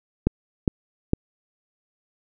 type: clicks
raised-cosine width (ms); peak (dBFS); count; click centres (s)
3; -5; 3; 0.27 / 0.678 / 1.134
effects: none